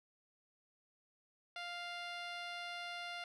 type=tone with low-pass filter; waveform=10% pulse; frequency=699 Hz; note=F5; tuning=1 cent sharp; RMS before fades=-45 dBFS; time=1.56-3.24 s; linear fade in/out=2 ms; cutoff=5300 Hz; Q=0.67; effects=none